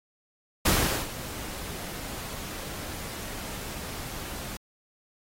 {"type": "noise with ADSR envelope", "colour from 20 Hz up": "pink", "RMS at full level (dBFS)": -21, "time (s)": [0.65, 4.57], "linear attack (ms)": 10, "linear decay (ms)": 410, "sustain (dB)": -17, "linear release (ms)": 3, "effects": ["AAC 48 kbps"]}